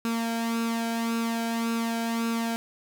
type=tone with flanger; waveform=sawtooth; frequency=229.7 Hz; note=A#3; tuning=25 cents flat; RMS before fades=-28 dBFS; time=0.05-2.56 s; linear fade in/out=0 ms; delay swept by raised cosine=0.76 to 1.3 ms; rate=1.8 Hz; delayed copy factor=+0.6; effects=none